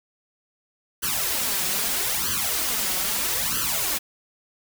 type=noise with flanger; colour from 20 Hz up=white; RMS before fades=-25 dBFS; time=1.02-3.99 s; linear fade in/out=20 ms; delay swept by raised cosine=0.65 to 5.45 ms; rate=0.78 Hz; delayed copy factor=+0.9; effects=none